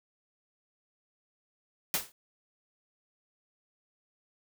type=noise with exponential decay; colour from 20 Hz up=white; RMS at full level=-25 dBFS; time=1.94-2.12 s; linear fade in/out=1 ms; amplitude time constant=39 ms; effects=none